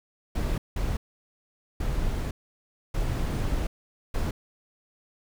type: noise bursts at uneven times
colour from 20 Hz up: brown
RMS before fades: -27 dBFS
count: 5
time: 0.35-0.58 / 0.76-0.97 / 1.8-2.31 / 2.94-3.67 / 4.14-4.31 s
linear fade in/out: 5 ms
effects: none